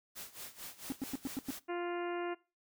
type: noise with tremolo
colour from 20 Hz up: white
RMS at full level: -45 dBFS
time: 0.15-1.6 s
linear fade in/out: 20 ms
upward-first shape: sine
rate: 4.5 Hz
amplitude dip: 85%
type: tone bursts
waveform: triangle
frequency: 270.2 Hz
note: C#4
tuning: 44 cents flat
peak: -31 dBFS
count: 6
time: 0.9-1.506 s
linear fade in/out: 0 ms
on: 21 ms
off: 96 ms
type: harmonic tone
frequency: 349.2 Hz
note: F4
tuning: in tune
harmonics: 1 / 2 / 3 / 4 / 5 / 6 / 7 / 8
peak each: -36 / -42 / -46 / -48 / -50 / -52 / -53 / -54 dBFS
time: 1.68-2.35 s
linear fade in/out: 20 ms
effects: noise-tail reverb RT60 0.3 s tail -20 dB re dry